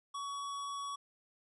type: tone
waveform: square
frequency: 1126 Hz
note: C#6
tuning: 27 cents sharp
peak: -39 dBFS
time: 0.14-0.96 s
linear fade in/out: 10 ms
effects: resampled to 24000 Hz